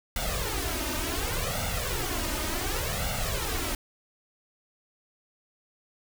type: noise with flanger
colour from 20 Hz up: pink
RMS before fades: -30 dBFS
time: 0.16-3.75 s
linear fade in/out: 2 ms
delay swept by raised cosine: 1.4 to 3.3 ms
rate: 0.68 Hz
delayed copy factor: +0.75
effects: none